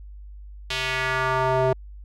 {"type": "tone with band-pass filter sweep", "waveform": "square", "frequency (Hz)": 130.3, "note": "C3", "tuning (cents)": -7, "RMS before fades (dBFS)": -23, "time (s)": [0.7, 1.73], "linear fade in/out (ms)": 5, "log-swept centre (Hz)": [3400, 560], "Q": 1.7, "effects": ["added 50 Hz sine -38 dBFS peak until 2.04 s"]}